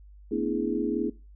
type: tone cluster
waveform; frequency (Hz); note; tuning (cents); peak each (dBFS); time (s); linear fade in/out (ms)
sine; 227.1 / 251.3 / 292.3 / 330.4 / 416.9; A#3 / B3 / D4 / E4 / G#4; -45 / +30 / -8 / +4 / +7; -32 / -32 / -31 / -30 / -31; 0.31-1.1; 10
effects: noise-tail reverb RT60 0.3 s tail -21 dB re dry + added 50 Hz sine -47 dBFS peak until 1.35 s